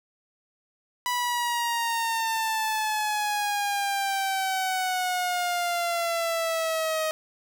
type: exponential sweep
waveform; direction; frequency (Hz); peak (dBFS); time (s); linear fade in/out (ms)
sawtooth; down; 987 to 627; -21; 1.06-7.11; 0
effects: none